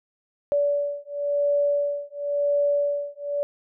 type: beating tone pair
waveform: sine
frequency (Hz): 575 / 575.95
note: D5 / D5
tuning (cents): -37 / -34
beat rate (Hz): 0.95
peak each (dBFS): -24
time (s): 0.52-3.43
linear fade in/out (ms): 0
effects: none